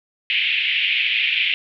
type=band-pass noise; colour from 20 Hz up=pink; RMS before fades=-20 dBFS; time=0.3-1.54 s; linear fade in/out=0 ms; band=2200 to 3200 Hz; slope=48 dB/octave; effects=none